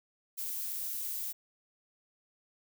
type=noise; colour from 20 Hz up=violet; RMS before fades=-37 dBFS; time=0.37-1.33 s; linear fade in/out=20 ms; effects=none